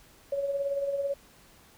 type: tone with tremolo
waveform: sine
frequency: 559 Hz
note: C#5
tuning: 14 cents sharp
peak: -25 dBFS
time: 0.32-1.14 s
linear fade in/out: 5 ms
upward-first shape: sine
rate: 18 Hz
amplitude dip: 50%
effects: pink hiss -57 dBFS RMS until 1.77 s